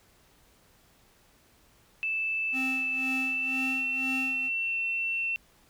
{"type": "tone with pitch glide", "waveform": "sine", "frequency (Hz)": [2637, 2699], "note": ["E7", "E7"], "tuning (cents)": [0, 40], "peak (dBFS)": -27, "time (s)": [2.03, 5.36], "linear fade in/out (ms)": 0, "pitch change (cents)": 40, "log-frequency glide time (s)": [3.2, 3.82]}
{"type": "tone with tremolo", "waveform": "square", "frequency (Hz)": 261.6, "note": "C4", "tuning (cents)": 0, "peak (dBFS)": -32, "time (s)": [2.52, 4.5], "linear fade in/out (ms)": 50, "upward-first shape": "sine", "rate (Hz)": 2, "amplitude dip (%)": 80}
{"effects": ["pink hiss -62 dBFS RMS until 5.69 s"]}